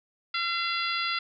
harmonic tone, 683 Hz, F5, 39 cents flat, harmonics 2 / 3 / 4 / 5 / 6 / 7, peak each -31 / -33 / -34 / -35 / -36 / -36 dBFS, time 0.34-1.19 s, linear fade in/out 5 ms, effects none

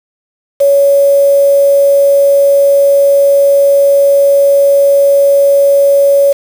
sine tone with quantisation, 560 Hz, C#5, 18 cents sharp, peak -4 dBFS, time 0.6-6.33 s, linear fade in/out 10 ms, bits 4, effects none

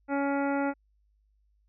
harmonic tone, 280 Hz, C#4, 18 cents sharp, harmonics 1 / 2 / 3 / 4 / 5 / 6 / 7 / 8 / 9, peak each -28 / -32 / -33 / -46 / -36 / -50 / -43 / -47 / -50 dBFS, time 0.08-0.74 s, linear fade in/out 50 ms, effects added 51 Hz sine -65 dBFS peak until 1.68 s

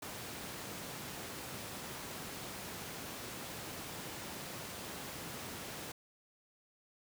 pink high-pass noise, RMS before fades -45 dBFS, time 0.02-5.92 s, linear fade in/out 5 ms, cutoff 110 Hz, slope 12 dB/octave, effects none

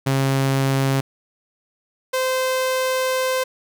sawtooth tone pair in turn, 135.4 / 517.3 Hz, C#3 / C5, -40 / -20 cents, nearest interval octave + major seventh, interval 2320 cents, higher second, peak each -13 / -15 dBFS, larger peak first, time 0.06-1.01 / 2.13-3.44 s, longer second, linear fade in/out 10 ms, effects none

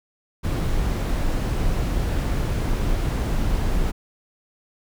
brown noise, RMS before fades -22 dBFS, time 0.43-3.92 s, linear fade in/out 20 ms, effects none

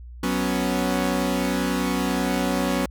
sawtooth chord, F# suspended fourth, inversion none, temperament equal, 185 / 246.9 / 277.2 Hz, F#3 / B3 / C#4, 0 / 0 / 0 cents, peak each -22 dBFS, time 0.23-2.86 s, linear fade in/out 5 ms, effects added 60 Hz sine -37 dBFS peak until 2.9 s

